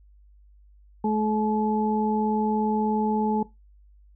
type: harmonic tone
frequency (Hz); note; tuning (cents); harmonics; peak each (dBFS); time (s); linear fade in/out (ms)
214.6; A3; -43; 1 / 2 / 4; -23 / -28 / -27; 1.04-3.43; 5
effects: noise-tail reverb RT60 0.2 s tail -19 dB re dry + added 50 Hz sine -51 dBFS peak until 4.15 s